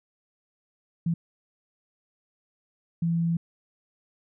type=tone bursts at uneven times; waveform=sine; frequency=167.7 Hz; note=E3; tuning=30 cents sharp; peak=-22 dBFS; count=2; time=1.06-1.14 / 3.02-3.37 s; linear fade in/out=5 ms; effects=none